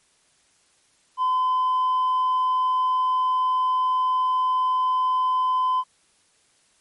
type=tone with tanh clipping; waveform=triangle; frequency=1019 Hz; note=C6; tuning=46 cents flat; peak=-19 dBFS; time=1.17-5.84 s; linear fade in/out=50 ms; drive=6 dB; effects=white hiss -62 dBFS RMS until 6.8 s + MP3 48 kbps